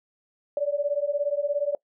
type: beating tone pair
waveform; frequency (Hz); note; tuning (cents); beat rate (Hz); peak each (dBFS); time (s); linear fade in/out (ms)
sine; 569 / 586; C#5 / D5; +45 / -4; 17; -26; 0.57-1.75; 2
effects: noise-tail reverb RT60 0.1 s tail -23 dB re dry